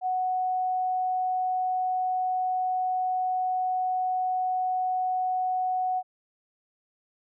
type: tone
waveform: sine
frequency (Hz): 740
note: F#5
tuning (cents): 0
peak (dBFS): -24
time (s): 0.01-6.03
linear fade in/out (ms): 50
effects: none